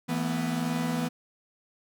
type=chord; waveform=45% pulse; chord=E suspended fourth; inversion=none; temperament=equal with one note detuned; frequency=164.81 / 224.9 / 246.9 Hz; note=E3 / A3 / B3; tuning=0 / +38 / 0 cents; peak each=-31 / -34 / -30 dBFS; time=0.08-1.09 s; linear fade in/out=20 ms; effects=none